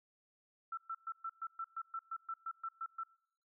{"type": "tone bursts", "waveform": "sine", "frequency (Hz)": 1336, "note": "E6", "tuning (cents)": 23, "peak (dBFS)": -38, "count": 14, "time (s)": [0.72, 3.036], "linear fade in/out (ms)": 5, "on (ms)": 54, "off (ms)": 120, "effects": ["noise-tail reverb RT60 0.8 s tail -25 dB re dry"]}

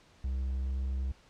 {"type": "tone with pitch glide", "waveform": "triangle", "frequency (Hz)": [65.41, 65.9], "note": ["C2", "C2"], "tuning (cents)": [0, 13], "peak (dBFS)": -28, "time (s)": [0.24, 1.12], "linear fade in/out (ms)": 5, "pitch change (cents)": 13, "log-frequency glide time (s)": [0.53, 0.67], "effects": ["pink hiss -61 dBFS RMS until 1.29 s", "low-pass 6000 Hz 12 dB/octave"]}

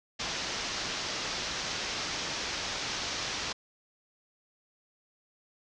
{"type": "low-pass noise", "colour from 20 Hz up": "white", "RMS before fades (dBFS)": -35, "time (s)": [0.19, 3.53], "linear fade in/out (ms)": 10, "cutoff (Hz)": 6200, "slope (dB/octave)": 48, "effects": []}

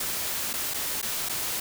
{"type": "noise with dropouts", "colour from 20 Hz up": "white", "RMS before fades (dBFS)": -30, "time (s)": [0, 1.6], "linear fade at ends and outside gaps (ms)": 5, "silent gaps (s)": [[0.532, 0.536], [0.738, 0.742], [1.016, 1.026], [1.289, 1.293]], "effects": []}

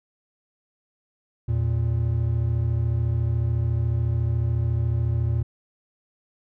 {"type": "tone pair together", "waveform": "triangle", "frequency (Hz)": [82.02, 116], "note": ["E2", "A#2"], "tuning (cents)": [-8, -8], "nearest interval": "tritone", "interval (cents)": 600, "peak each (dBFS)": [-23, -20], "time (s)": [1.48, 5.43], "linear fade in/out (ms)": 10, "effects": []}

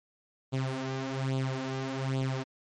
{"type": "tone with flanger", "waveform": "sawtooth", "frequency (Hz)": 132.7, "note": "C3", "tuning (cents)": 25, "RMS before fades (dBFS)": -32, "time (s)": [0.52, 2.44], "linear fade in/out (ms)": 20, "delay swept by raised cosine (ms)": [0.26, 5.06], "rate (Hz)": 1.2, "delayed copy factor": 0.75, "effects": ["low-pass 6000 Hz 12 dB/octave", "MP3 48 kbps"]}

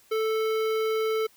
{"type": "tone with notch filter", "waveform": "square", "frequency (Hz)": 440, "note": "A4", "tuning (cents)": 0, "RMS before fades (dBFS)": -26, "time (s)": [0.11, 1.27], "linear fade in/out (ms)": 10, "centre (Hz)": 7900, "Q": 0.56, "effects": ["white hiss -59 dBFS RMS until 1.36 s"]}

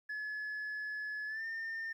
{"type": "tone with pitch glide", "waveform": "sine", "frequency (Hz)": [1708, 1809.6], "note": ["G#6", "A6"], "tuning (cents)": [48, 48], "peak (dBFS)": -35, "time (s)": [0.09, 1.93], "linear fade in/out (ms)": 10, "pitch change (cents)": 100, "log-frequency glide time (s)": [1.27, 1.44], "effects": ["tanh soft clip ceiling -36 dBFS", "12-bit"]}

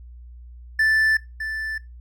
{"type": "tone with echo", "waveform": "triangle", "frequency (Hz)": 1760, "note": "A6", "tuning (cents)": 0, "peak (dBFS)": -14, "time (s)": [0.79, 1.17], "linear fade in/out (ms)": 5, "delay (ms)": 610, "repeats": 1, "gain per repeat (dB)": -10, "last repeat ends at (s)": 1.78, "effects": ["noise-tail reverb RT60 0.2 s tail -18 dB re dry", "added 60 Hz sine -39 dBFS peak until 2 s"]}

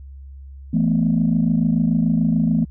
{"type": "chord", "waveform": "sine", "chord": "E suspended fourth", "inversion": "none", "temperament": "equal with one note detuned", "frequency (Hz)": [166.73, 220, 246.9], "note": ["E3", "A3", "B3"], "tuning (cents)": [20, 0, 0], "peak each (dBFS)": [-18, -18, -20], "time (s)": [0.73, 2.65], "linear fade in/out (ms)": 10, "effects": ["tanh soft clip ceiling -8 dBFS", "added 68 Hz sine -35 dBFS peak until 2.7 s"]}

